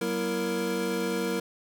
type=tone cluster; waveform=square; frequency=188.7 / 238.3 / 331.9 / 466.6 Hz; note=F#3 / A#3 / E4 / A#4; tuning=+34 / +38 / +12 / +2 cents; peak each=-34 / -36 / -34 / -31 dBFS; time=0.01-1.4 s; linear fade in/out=5 ms; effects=none